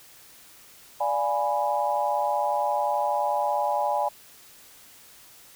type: chord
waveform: sine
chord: D diminished seventh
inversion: none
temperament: equal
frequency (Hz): 587.3 / 698.5 / 830.6 / 987.8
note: D5 / F5 / Ab5 / Cb6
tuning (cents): 0 / 0 / 0 / 0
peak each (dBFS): -28 / -31 / -25 / -30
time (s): 1-4.09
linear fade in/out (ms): 10
effects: white hiss -51 dBFS RMS until 5.55 s